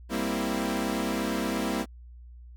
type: chord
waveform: sawtooth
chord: C dominant seventh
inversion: second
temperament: equal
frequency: 196 / 233.1 / 261.6 / 329.6 Hz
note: G3 / Bb3 / C4 / E4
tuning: 0 / 0 / 0 / 0 cents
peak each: -29 / -28 / -29 / -29 dBFS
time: 0.09-1.86 s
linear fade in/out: 50 ms
effects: added 60 Hz sine -44 dBFS peak until 2.56 s